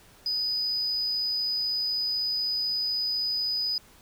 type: tone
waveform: triangle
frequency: 4978 Hz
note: D#8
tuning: in tune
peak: -23 dBFS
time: 0.26-3.78 s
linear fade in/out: 2 ms
effects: tanh soft clip ceiling -22 dBFS + pink hiss -55 dBFS RMS until 4.01 s